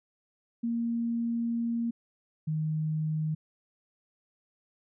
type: tone pair in turn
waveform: sine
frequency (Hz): 233.1 / 155.58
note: A#3 / D#3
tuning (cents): 0 / 0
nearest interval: perfect fifth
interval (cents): 700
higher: first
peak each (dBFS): -27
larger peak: neither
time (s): 0.63-1.91 / 2.47-3.35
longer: first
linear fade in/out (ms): 10
effects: none